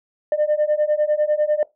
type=beating tone pair; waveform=sine; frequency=597 / 607 Hz; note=D5 / D#5; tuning=+28 / -43 cents; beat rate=10 Hz; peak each=-18 dBFS; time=0.32-1.63 s; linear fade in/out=2 ms; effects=noise-tail reverb RT60 0.2 s tail -21 dB re dry + tanh soft clip ceiling -12 dBFS